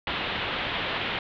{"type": "low-pass noise", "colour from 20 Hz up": "white", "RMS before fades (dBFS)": -30, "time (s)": [0.07, 1.19], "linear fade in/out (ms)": 2, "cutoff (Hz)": 3600, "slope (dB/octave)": 48, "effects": []}